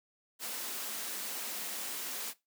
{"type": "high-pass noise", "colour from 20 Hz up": "white", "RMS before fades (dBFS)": -39, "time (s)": [0.39, 2.34], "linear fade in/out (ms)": 50, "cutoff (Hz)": 180, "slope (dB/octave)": 96, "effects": ["noise-tail reverb RT60 0.2 s tail -18 dB re dry"]}